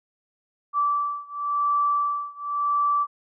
sine beating tone pair, 1161 / 1161.93 Hz, D6 / D6, -20 / -19 cents, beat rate 0.93 Hz, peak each -24 / -25 dBFS, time 0.73-3.07 s, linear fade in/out 50 ms, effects none

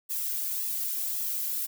violet noise with flanger, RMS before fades -31 dBFS, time 0.09-1.67 s, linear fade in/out 20 ms, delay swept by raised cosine 1.3 to 2.3 ms, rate 1.8 Hz, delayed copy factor -0.7, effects none

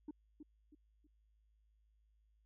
sine tone with echo, 300 Hz, D4, 37 cents sharp, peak -40 dBFS, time 0.08-0.11 s, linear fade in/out 5 ms, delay 320 ms, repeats 3, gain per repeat -9 dB, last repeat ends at 1.07 s, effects tanh soft clip ceiling -42 dBFS + added 53 Hz sine -70 dBFS peak until 2.45 s

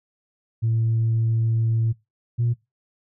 sine tone pair in turn, 113.4 / 118.58 Hz, A#2 / A#2, -47 / +30 cents, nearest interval minor second, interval 77 cents, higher second, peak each -17 dBFS, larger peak neither, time 0.62-1.93 / 2.38-2.54 s, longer first, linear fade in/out 20 ms, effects noise-tail reverb RT60 0.2 s tail -20 dB re dry + tanh soft clip ceiling -15 dBFS

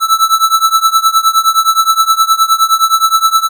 square tone with tremolo, 1318.5 Hz, E6, in tune, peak -4 dBFS, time 0-3.49 s, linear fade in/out 50 ms, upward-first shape triangle, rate 9.6 Hz, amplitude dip 95%, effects none

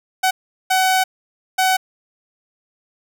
sawtooth tone bursts at uneven times, 752 Hz, F#5, 28 cents sharp, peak -10 dBFS, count 3, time 0.23-0.31 / 0.7-1.04 / 1.58-1.77 s, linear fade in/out 10 ms, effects none

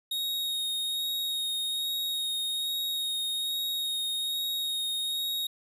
45% pulse tone with vibrato, 3744 Hz, A#7, 7 cents sharp, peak -28 dBFS, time 0.11-5.47 s, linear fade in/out 5 ms, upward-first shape sine, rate 1.2 Hz, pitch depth 12 cents each way, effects none

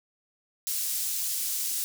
pink high-pass noise, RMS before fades -30 dBFS, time 0.67-1.84 s, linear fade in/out 0 ms, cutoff 7100 Hz, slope 12 dB/octave, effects none

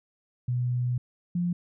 sine tone pair in turn, 123.47 / 175.37 Hz, B2 / F3, 0 / +7 cents, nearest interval tritone, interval 607 cents, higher second, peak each -24 dBFS, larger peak neither, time 0.48-0.98 / 1.35-1.53 s, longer first, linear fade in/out 5 ms, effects none

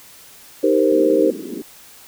sine chord, C minor seventh, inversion first, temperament equal, 311.1 / 392 / 466.2 / 523.3 Hz, Eb4 / G4 / Bb4 / C5, 0 / 0 / 0 / 0 cents, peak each -18 dBFS, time 0.63-1.31 s, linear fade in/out 10 ms
white band-pass noise, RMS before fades -29 dBFS, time 0.92-1.62 s, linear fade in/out 0 ms, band 210 to 390 Hz, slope 48 dB/octave
effects white hiss -44 dBFS RMS until 2.07 s

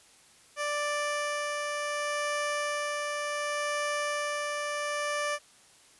15% pulse tone with tremolo, 588 Hz, D5, 2 cents sharp, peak -22 dBFS, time 0.56-5.39 s, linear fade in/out 50 ms, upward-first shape sine, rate 0.68 Hz, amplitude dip 25%, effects white hiss -58 dBFS RMS until 5.99 s + resampled to 24000 Hz

